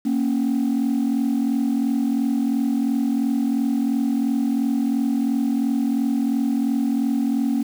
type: tone pair together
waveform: sine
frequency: 233.1 / 276 Hz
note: A#3 / C#4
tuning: 0 / -7 cents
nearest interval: minor third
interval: 293 cents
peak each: -19 dBFS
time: 0.05-7.63 s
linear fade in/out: 10 ms
effects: tanh soft clip ceiling -15 dBFS + 7-bit